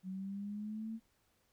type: linear sweep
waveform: sine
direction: up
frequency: 185 to 226.5 Hz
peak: -39 dBFS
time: 0.03-1 s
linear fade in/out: 50 ms
effects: pink hiss -75 dBFS RMS until 1.52 s